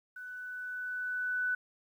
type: tone with level ramp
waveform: sine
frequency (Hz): 1493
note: F#6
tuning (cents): +15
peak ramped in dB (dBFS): -42 to -28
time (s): 0.16-1.55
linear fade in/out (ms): 5
effects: 11-bit